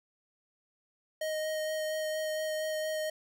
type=tone with vibrato; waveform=square; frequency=623 Hz; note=D#5; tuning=2 cents sharp; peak=-32 dBFS; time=1.21-3.1 s; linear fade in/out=5 ms; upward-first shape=sine; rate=4.3 Hz; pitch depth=10 cents each way; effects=none